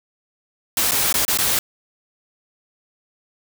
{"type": "noise with dropouts", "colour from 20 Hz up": "white", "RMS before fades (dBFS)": -19, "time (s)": [0.77, 1.59], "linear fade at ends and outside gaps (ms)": 2, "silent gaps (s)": [[0.911, 0.918], [1.127, 1.141], [1.251, 1.28], [1.374, 1.386]], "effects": []}